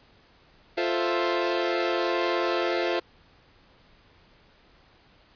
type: chord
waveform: sawtooth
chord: F major seventh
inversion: none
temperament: equal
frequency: 349.2 / 440 / 523.3 / 659.3 Hz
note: F4 / A4 / C5 / E5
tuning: 0 / 0 / 0 / 0 cents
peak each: -23 / -28 / -26 / -27 dBFS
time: 0.77-3 s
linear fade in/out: 10 ms
effects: pink hiss -58 dBFS RMS until 5.35 s + resampled to 11025 Hz